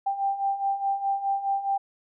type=beating tone pair; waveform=sine; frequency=786 / 790.8 Hz; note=G5 / G5; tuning=+4 / +15 cents; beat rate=4.8 Hz; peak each=-30 / -25 dBFS; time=0.06-1.78 s; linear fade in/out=10 ms; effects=none